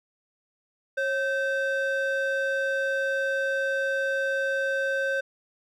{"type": "ring-modulated tone", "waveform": "triangle", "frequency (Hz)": 1046.5, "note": "C6", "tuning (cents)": 0, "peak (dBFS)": -19, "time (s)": [0.97, 5.21], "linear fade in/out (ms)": 10, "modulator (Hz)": 502, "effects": []}